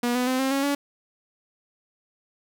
sawtooth tone with pitch steps, 241.5 / 249.4 / 257.6 / 266.1 / 274.9 / 283.9 Hz, B3 / B3 / C4 / C4 / C#4 / C#4, -39 / +17 / -27 / +29 / -14 / +41 cents, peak -18 dBFS, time 0.03-0.75 s, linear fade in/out 5 ms, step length 120 ms, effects none

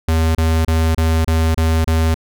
square tone bursts, 80.8 Hz, E2, 34 cents flat, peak -13 dBFS, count 7, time 0.08-2.144 s, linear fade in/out 5 ms, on 270 ms, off 29 ms, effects none

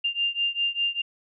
sine beating tone pair, 2794 / 2799 Hz, F7 / F7, 0 / +3 cents, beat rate 5 Hz, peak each -26 / -27 dBFS, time 0.04-1.02 s, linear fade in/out 10 ms, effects none

